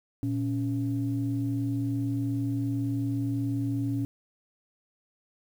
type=tone pair together; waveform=sine; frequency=116.54 / 279.3 Hz; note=A#2 / C#4; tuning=0 / +13 cents; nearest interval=octave + minor third; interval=1513 cents; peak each=-28 dBFS; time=0.23-4.05 s; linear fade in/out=0 ms; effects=tanh soft clip ceiling -19 dBFS + 9-bit